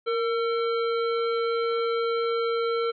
harmonic tone with a mistuned harmonic, 449.7 Hz, A4, 38 cents sharp, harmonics 1 / 3 / 5 / 7 / 9, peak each -24 / -30 / -39 / -41 / -41 dBFS, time 0.06-2.92 s, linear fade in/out 20 ms, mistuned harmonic 1, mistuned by +55 cents, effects none

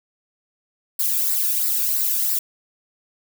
violet noise with flanger, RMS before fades -21 dBFS, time 0.99-2.39 s, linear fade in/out 5 ms, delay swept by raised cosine 0.31 to 1 ms, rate 3 Hz, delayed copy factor -0.6, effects none

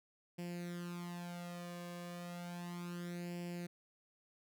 sawtooth tone with flanger, 174.61 Hz, F3, in tune, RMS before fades -45 dBFS, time 0.38-3.67 s, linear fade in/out 10 ms, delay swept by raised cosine 0.39 to 1.79 ms, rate 0.33 Hz, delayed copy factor +0.75, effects none

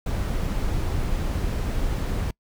brown noise, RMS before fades -25 dBFS, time 0.06-2.31 s, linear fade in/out 5 ms, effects noise-tail reverb RT60 0.1 s tail -26 dB re dry

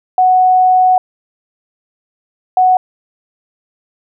sine tone pair in turn, 740 / 740 Hz, F#5 / F#5, 0 / 0 cents, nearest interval unison, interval 0 cents, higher neither, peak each -6 dBFS, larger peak neither, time 0.18-0.98 / 2.57-2.77 s, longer first, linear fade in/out 2 ms, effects none

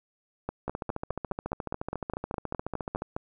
two click trains, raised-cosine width 1 ms, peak -17 / -18 dBFS, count 14 / 34, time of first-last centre 0.49-3.165 / 0.68-3.02 s, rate 4.86 / 14.1 Hz, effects none

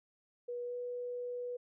sine tone with pitch glide, 484.8 to 489.9 Hz, B4 to B4, -32 to -14 cents, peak -37 dBFS, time 0.48-1.57 s, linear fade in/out 10 ms, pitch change +18 cents, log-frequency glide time 0.64-0.75 s, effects none

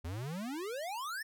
square exponential sweep, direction up, 77.9 to 1844 Hz, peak -38 dBFS, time 0.04-1.23 s, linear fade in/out 10 ms, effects none

